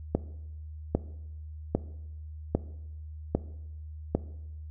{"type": "click train", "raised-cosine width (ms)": 2, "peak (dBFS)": -10, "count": 6, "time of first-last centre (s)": [0.15, 4.15], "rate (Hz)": 1.25, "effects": ["noise-tail reverb RT60 0.9 s tail -18 dB re dry", "added 77 Hz sine -39 dBFS peak until 4.7 s"]}